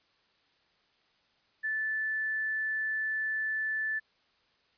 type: tone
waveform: sine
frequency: 1751 Hz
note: A6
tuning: 9 cents flat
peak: -29 dBFS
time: 1.63-4 s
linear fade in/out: 20 ms
effects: white hiss -69 dBFS RMS until 4.77 s + resampled to 11025 Hz